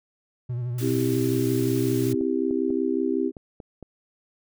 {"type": "tone with vibrato", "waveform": "triangle", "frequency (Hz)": 121.9, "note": "B2", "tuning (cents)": -22, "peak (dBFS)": -24, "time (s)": [0.49, 2.15], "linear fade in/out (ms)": 10, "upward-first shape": "sine", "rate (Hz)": 12, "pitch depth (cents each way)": 51}
{"type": "high-pass noise", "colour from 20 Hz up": "white", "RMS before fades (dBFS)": -39, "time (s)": [0.78, 2.13], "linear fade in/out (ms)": 5, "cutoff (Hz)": 1200, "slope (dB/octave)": 24}
{"type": "chord", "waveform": "sine", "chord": "C major", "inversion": "none", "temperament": "just", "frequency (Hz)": [261.6, 327, 392.4], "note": ["C4", "E4", "G4"], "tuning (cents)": [0, -14, 2], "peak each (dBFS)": -26, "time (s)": [0.8, 3.32], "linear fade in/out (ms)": 50}
{"type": "clicks", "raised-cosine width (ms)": 2, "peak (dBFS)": -26, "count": 6, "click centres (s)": [2.211, 2.509, 2.704, 3.368, 3.602, 3.827]}
{"effects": []}